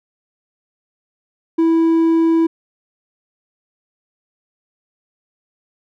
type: tone with hard clipping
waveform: sine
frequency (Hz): 328.2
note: E4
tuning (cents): -8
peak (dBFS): -12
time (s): 1.58-2.47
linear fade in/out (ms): 10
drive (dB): 3
effects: none